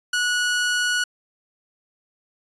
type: tone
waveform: sawtooth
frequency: 1465 Hz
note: F#6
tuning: 18 cents flat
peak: -16 dBFS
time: 0.13-1.04 s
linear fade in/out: 5 ms
effects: resampled to 22050 Hz